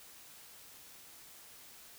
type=silence; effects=white hiss -55 dBFS RMS until 1.98 s